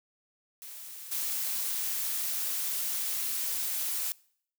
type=noise with level steps; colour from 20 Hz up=blue; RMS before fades=-44 / -32 dBFS; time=0.62-4.12 s; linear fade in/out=0 ms; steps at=1.11 s; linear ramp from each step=10 ms; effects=noise-tail reverb RT60 0.6 s tail -23 dB re dry